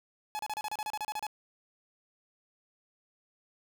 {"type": "tone bursts", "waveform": "45% pulse", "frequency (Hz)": 850, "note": "G#5", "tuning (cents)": 40, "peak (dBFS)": -33, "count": 13, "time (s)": [0.35, 1.267], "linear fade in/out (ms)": 0, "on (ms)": 41, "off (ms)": 32, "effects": []}